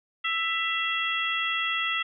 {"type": "harmonic tone with a mistuned harmonic", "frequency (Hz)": 661, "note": "E5", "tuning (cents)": 5, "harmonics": [2, 3, 4, 5], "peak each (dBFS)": [-31, -30, -30, -31], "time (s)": [0.24, 2.03], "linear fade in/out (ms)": 10, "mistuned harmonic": 4, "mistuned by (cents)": 41, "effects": []}